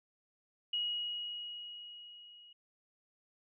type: tone with level ramp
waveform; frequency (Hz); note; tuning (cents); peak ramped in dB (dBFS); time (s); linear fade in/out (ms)
sine; 2898; F#7; -37; -31 to -55; 0.73-2.53; 5
effects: none